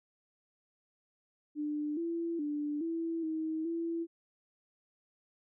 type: tone with pitch steps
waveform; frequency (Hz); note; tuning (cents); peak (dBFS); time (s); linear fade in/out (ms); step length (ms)
sine; 298 / 335.9 / 294.8 / 330.5 / 317.2 / 333.8; D4 / E4 / D4 / E4 / D#4 / E4; +25 / +33 / +7 / +5 / +33 / +22; -32; 1.55-4.07; 50; 420
effects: none